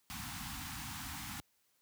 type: band-stop noise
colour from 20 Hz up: pink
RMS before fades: -43 dBFS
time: 0.1-1.4 s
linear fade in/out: 0 ms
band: 300 to 740 Hz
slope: 96 dB/octave
effects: white hiss -75 dBFS RMS until 1.81 s + high-pass 60 Hz 12 dB/octave